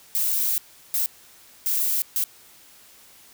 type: noise bursts at uneven times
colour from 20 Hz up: violet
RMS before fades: -23 dBFS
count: 4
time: 0.15-0.58 / 0.94-1.06 / 1.66-2.02 / 2.16-2.24 s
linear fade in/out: 0 ms
effects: white hiss -51 dBFS RMS until 3.33 s